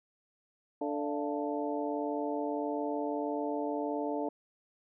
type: harmonic tone with a mistuned harmonic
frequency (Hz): 146.83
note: D3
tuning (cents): 0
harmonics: 2 / 3 / 4 / 5 / 6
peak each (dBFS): -35 / -37 / -38 / -39 / -40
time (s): 0.81-4.29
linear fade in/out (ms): 5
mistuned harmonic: 5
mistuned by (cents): -110
effects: none

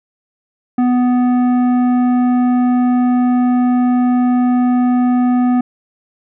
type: tone with tanh clipping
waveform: triangle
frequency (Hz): 247.9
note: B3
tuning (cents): +7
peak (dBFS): -12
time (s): 0.78-5.61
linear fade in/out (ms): 5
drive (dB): 15
effects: none

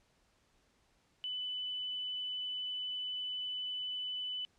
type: tone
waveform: sine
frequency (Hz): 2996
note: F#7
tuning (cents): +21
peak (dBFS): -36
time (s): 1.24-4.45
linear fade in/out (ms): 0
effects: pink hiss -72 dBFS RMS until 4.58 s + low-pass 8000 Hz 12 dB/octave

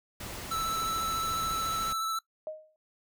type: noise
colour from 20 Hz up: pink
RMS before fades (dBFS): -40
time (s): 0.2-1.93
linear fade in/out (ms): 5
type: tone with vibrato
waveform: square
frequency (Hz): 1318.5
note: E6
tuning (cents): 0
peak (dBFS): -30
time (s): 0.51-2.19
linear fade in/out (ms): 5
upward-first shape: sine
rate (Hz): 14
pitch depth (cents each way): 17
type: tone with exponential decay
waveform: sine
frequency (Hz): 622.3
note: D#5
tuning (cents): 0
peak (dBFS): -31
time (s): 2.47-2.76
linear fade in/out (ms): 1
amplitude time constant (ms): 62
effects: noise-tail reverb RT60 0.1 s tail -18 dB re dry

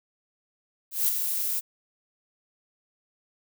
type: noise with ADSR envelope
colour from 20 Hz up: violet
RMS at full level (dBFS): -22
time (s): 0.91-1.61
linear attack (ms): 170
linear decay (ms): 18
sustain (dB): -6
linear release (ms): 26
effects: none

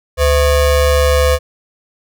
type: ring-modulated tone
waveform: square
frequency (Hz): 290.2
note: D4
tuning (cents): -21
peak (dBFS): -7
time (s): 0.17-1.39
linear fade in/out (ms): 50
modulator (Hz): 218
effects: none

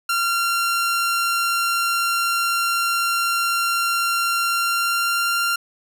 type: tone with pitch glide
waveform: sawtooth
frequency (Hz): 1378 to 1386.8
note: F6 to F6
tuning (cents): -24 to -13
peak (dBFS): -15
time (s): 0.09-5.56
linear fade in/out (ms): 5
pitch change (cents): +11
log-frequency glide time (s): 4.49-5.37
effects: none

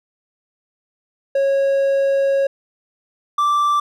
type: tone pair in turn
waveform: triangle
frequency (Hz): 549 / 1171.7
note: C#5 / D6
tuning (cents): -17 / -4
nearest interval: octave + minor second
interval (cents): 1313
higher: second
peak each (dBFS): -12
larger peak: neither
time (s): 1.35-2.47 / 3.38-3.8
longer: first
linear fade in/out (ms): 5
effects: none

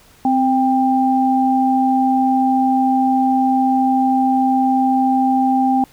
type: tone pair together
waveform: sine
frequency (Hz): 259.6 / 792.4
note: C4 / G5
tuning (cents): -13 / +18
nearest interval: octave + perfect fifth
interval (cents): 1931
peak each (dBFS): -15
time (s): 0.25-5.84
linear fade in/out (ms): 2
effects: pink hiss -49 dBFS RMS until 5.92 s

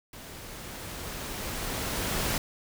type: noise with level ramp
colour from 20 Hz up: pink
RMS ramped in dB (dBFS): -45 to -28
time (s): 0.13-2.38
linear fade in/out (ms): 2
effects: none

